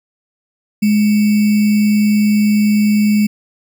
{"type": "tone with sample-and-hold", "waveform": "sine", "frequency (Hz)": 209.8, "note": "G#3", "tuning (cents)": 18, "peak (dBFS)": -9, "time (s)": [0.82, 3.27], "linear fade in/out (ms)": 10, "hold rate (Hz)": 2450, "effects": []}